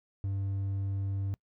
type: tone with hard clipping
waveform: sine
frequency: 98 Hz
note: G2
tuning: in tune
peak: -31 dBFS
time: 0.24-1.34 s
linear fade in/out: 0 ms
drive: 3 dB
effects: noise-tail reverb RT60 0.1 s tail -25 dB re dry